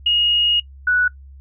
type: tone pair in turn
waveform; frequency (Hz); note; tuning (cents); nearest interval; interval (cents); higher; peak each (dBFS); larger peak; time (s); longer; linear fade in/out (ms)
sine; 2871 / 1476.7; F7 / F#6; +47 / -4; octave; 1151; first; -13; neither; 0.06-0.6 / 0.87-1.08; first; 5
effects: noise-tail reverb RT60 0.1 s tail -21 dB re dry + added 68 Hz sine -38 dBFS peak until 1.4 s